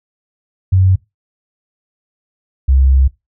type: tone pair in turn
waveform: sine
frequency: 94 / 66.47 Hz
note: F#2 / C2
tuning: +28 / +28 cents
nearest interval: tritone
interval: 600 cents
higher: first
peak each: -7 dBFS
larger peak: neither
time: 0.72-0.96 / 2.68-3.08 s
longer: second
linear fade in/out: 10 ms
effects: noise-tail reverb RT60 0.2 s tail -20 dB re dry